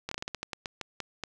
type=slowing click train; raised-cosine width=0.2 ms; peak=-17 dBFS; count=13; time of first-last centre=0.09-1.237 s; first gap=24 ms; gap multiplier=1.23; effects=none